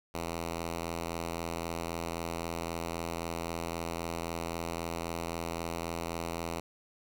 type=tone; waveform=5% pulse; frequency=83.8 Hz; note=E2; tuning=29 cents sharp; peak=-23 dBFS; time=0.14-6.6 s; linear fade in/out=5 ms; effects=none